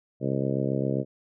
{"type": "harmonic tone", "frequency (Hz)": 67.5, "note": "C#2", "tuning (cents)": -45, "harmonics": [2, 3, 4, 5, 6, 7, 8, 9], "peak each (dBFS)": [-29, -31, -32, -33, -34, -34, -35, -36], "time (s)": [0.2, 1.05], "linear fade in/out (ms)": 50, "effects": []}